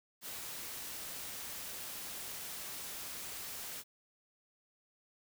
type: noise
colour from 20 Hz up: white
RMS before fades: -44 dBFS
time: 0.21-3.84 s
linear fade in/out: 50 ms
effects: none